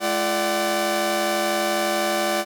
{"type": "tone cluster", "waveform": "sawtooth", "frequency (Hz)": [213.3, 342, 588, 756], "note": ["G#3", "F4", "D5", "F#5"], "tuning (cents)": [46, -36, 2, 37], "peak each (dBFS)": [-27, -23, -20, -22], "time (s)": [0, 2.45], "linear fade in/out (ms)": 50, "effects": []}